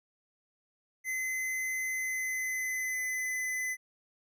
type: tone with pitch glide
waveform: square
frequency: 2045 to 2019 Hz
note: C7 to B6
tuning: -40 to +38 cents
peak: -32 dBFS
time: 1.04-3.77 s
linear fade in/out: 50 ms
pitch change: -22 cents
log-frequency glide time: 1.87-3.36 s
effects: none